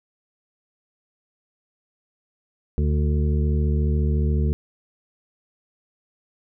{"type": "harmonic tone with a mistuned harmonic", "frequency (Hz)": 74.2, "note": "D2", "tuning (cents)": 18, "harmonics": [1, 2, 3, 5, 6], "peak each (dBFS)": [-19, -25, -29, -33, -35], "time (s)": [2.78, 4.53], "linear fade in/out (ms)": 0, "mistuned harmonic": 5, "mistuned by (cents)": -40, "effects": []}